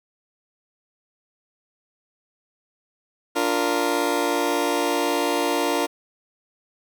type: chord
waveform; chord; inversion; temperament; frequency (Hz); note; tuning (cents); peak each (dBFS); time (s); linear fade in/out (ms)
20% pulse; Bb major; first; just; 291.4 / 349.6 / 466.2; D4 / F4 / Bb4; -13 / +2 / 0; -20; 3.35-5.87; 20
effects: none